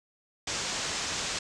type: low-pass noise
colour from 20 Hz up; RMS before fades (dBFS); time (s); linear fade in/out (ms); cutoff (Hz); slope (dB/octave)
white; -33; 0.47-1.39; 5; 7600; 48
effects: none